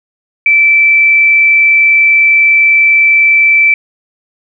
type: tone with frequency modulation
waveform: sine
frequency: 2325 Hz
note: D7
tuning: 18 cents flat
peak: -4 dBFS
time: 0.46-3.74 s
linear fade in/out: 2 ms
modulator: 33.8 Hz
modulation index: 0.32
effects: none